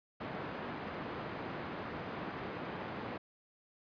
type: band-pass noise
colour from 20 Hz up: pink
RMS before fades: -42 dBFS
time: 0.2-3.18 s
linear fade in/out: 10 ms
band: 150 to 1800 Hz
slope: 12 dB/octave
effects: resampled to 11025 Hz